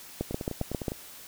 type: two click trains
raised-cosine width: 2 ms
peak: -15 / -20 dBFS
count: 6 / 7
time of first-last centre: 0.21-0.882 / 0.31-0.919 s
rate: 7.44 / 9.85 Hz
effects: white hiss -47 dBFS RMS until 1.27 s